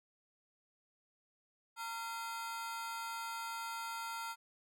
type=ring-modulated tone; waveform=40% pulse; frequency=1145 Hz; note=D6; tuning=44 cents flat; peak=-36 dBFS; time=1.76-4.36 s; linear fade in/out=50 ms; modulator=229 Hz; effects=none